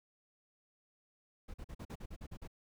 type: noise bursts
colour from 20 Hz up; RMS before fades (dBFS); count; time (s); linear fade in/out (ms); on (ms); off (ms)
brown; -45; 10; 1.48-2.476; 10; 60; 44
effects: none